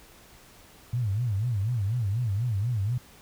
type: tone with vibrato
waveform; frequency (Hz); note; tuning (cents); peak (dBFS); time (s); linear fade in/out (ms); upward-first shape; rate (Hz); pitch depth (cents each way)
sine; 110; A2; 0; -24; 0.93-2.98; 5; sine; 4.1; 230
effects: pink hiss -53 dBFS RMS until 3.21 s